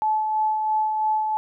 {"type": "tone with tremolo", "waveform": "sine", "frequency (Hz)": 864, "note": "A5", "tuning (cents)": -32, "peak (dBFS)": -18, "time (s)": [0.02, 1.37], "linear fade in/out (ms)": 0, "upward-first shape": "sine", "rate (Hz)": 3, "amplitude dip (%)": 35, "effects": []}